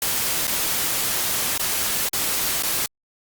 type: noise with dropouts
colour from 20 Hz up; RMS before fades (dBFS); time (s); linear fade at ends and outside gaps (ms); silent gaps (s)
white; -23; 0.02-2.86; 1; 0.47-0.478 / 1.578-1.596 / 2.087-2.132 / 2.624-2.634
effects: Opus 48 kbps